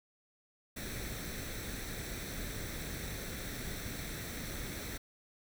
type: noise with comb filter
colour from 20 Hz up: pink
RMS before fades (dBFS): -41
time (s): 0.76-4.98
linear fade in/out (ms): 10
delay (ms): 0.51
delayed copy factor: +0.6
effects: none